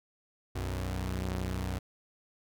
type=tone pair together; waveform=sawtooth; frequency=61.8 / 93.02 Hz; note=B1 / F#2; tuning=+2 / +10 cents; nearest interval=perfect fifth; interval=708 cents; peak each=-31 / -31 dBFS; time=0.55-1.79 s; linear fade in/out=10 ms; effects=none